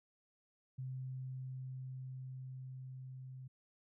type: tone with level ramp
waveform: sine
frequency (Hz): 130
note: C3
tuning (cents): -11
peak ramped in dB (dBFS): -40 to -47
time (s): 0.78-3.48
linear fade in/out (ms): 10
effects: none